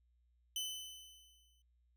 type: tone with exponential decay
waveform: sawtooth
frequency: 3029 Hz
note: F#7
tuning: 40 cents sharp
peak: -33 dBFS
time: 0.56-1.62 s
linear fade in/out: 2 ms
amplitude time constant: 230 ms
effects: added 60 Hz sine -70 dBFS peak until 1.96 s